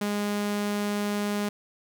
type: tone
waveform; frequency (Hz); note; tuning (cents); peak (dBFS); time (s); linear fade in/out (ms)
sawtooth; 205.9; G#3; -15; -22; 0.01-1.49; 5
effects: none